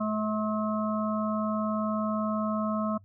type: harmonic tone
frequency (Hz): 214.8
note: A3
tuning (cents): -41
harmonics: 1 / 3 / 5 / 6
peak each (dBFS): -28 / -33 / -35 / -36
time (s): 0-2.98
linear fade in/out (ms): 10
effects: noise-tail reverb RT60 0.1 s tail -24 dB re dry + added 98 Hz sine -52 dBFS peak until 3.04 s